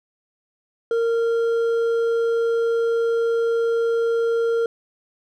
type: tone with hard clipping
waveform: triangle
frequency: 461.8 Hz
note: A#4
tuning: 16 cents flat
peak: -19 dBFS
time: 0.91-4.66 s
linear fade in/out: 2 ms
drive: 8 dB
effects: none